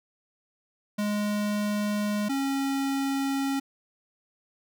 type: tone pair in turn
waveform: square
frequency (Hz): 207.8 / 273.6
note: G#3 / C#4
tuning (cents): +1 / -23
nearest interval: perfect fourth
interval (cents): 476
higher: second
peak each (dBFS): -26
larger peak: neither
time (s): 0.98-2.29 / 2.29-3.6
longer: neither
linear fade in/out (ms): 10
effects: none